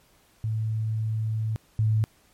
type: tone pair in turn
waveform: sine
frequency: 110 / 109.05 Hz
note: A2 / A2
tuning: 0 / -15 cents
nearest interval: unison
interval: 15 cents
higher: first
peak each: -24 / -19 dBFS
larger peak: second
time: 0.44-1.56 / 1.79-2.04 s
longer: first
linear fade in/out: 0 ms
effects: pink hiss -61 dBFS RMS until 2.33 s + MP3 64 kbps